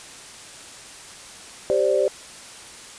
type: chord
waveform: sine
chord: G suspended fourth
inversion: none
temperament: just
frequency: 392 / 522.7 / 588 Hz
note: G4 / C5 / D5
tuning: 0 / -2 / +2 cents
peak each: -22 / -21 / -21 dBFS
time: 1.7-2.08 s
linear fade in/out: 0 ms
effects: white hiss -41 dBFS RMS until 2.98 s + resampled to 22050 Hz